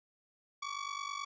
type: ring-modulated tone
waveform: sawtooth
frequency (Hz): 1136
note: C#6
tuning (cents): +42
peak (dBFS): -31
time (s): 0.62-1.25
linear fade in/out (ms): 5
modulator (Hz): 24.7
effects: resampled to 16000 Hz